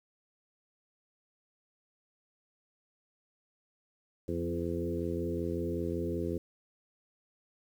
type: harmonic tone with a mistuned harmonic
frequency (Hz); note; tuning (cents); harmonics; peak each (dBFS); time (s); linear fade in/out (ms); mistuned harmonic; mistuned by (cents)
85.3; F2; -40; 1 / 2 / 3 / 4 / 5 / 6; -38 / -39 / -39 / -36 / -38 / -41; 4.28-6.38; 5; 3; -17
effects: 10-bit